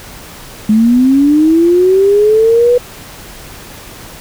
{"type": "linear sweep", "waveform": "sine", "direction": "up", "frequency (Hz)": [210.3, 493.9], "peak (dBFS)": -5, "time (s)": [0.69, 2.78], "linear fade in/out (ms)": 5, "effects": ["pink hiss -32 dBFS RMS until 4.2 s"]}